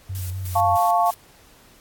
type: tone with vibrato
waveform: sine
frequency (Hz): 92.5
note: F#2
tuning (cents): 0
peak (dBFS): -26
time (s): 0.09-0.77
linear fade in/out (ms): 10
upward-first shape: square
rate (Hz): 4.2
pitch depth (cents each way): 38
type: noise with tremolo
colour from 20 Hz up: blue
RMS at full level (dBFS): -36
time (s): 0.15-1.14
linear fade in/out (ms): 0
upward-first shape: square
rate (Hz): 3.3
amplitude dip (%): 75
type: chord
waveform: sine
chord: F augmented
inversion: none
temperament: equal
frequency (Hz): 698.5 / 880 / 1108.7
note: F5 / A5 / C#6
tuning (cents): 0 / 0 / 0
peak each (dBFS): -18 / -21 / -22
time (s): 0.55-1.11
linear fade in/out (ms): 10
effects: pink hiss -52 dBFS RMS until 1.8 s + AAC 64 kbps